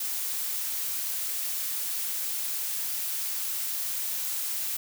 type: noise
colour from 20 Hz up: blue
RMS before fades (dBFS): -31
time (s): 0-4.77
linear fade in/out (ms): 5
effects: none